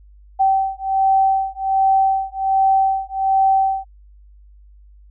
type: beating tone pair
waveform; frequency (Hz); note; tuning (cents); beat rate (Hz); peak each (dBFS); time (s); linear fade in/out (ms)
sine; 772 / 773.3; G5 / G5; -27 / -24; 1.3; -17; 0.39-3.85; 20
effects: added 50 Hz sine -43 dBFS peak until 5.1 s